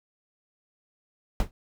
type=noise with exponential decay; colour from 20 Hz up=brown; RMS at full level=-18 dBFS; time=1.4-1.51 s; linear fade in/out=1 ms; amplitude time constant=22 ms; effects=none